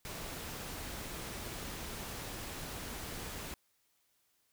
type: noise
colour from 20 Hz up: pink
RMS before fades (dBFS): -43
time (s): 0.05-3.54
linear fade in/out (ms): 0
effects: white hiss -75 dBFS RMS until 4.52 s